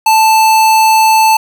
square tone, 880 Hz, A5, in tune, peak -6 dBFS, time 0.06-1.37 s, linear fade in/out 5 ms, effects 7-bit

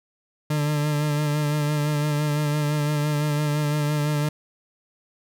40% pulse tone with vibrato, 148.8 Hz, D3, 23 cents sharp, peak -20 dBFS, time 0.5-4.29 s, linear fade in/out 5 ms, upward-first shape sine, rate 5.9 Hz, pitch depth 30 cents each way, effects none

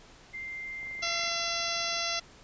sine tone, 2093 Hz, C7, in tune, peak -36 dBFS, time 0.33-1.3 s, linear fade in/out 20 ms
click train, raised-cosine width 1 ms, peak -39 dBFS, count 30, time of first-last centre 0.83-2.009 s, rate 24.6 Hz
harmonic tone, 679 Hz, F5, 49 cents flat, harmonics 1 / 2 / 3 / 4 / 5 / 6 / 7 / 8 / 9, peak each -38 / -38 / -38 / -38 / -38 / -38 / -38 / -38 / -38 dBFS, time 1.02-2.2 s, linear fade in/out 10 ms
effects pink hiss -54 dBFS RMS until 2.43 s + resampled to 16000 Hz

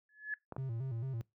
sine tone with exponential growth, 1709 Hz, G#6, 49 cents sharp, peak -31 dBFS, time 0.09-0.34 s, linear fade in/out 2 ms, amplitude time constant 54 ms
clicks, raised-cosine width 1 ms, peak -28 dBFS, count 2, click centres 0.523 / 0.565 s
triangle tone with vibrato, 123.47 Hz, B2, in tune, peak -33 dBFS, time 0.58-1.21 s, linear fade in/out 0 ms, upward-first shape square, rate 4.5 Hz, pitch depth 130 cents each way
effects noise-tail reverb RT60 0.2 s tail -24 dB re dry + high-pass 80 Hz 12 dB/octave

